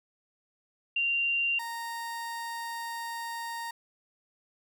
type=tone pair in turn; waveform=sine / 30% pulse; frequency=2773 / 928.1 Hz; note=F7 / A#5; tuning=-13 / -8 cents; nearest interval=octave + perfect fifth; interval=1895 cents; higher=first; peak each=-25 / -32 dBFS; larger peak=first; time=0.96-1.59 / 1.59-3.71 s; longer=second; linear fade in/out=5 ms; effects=none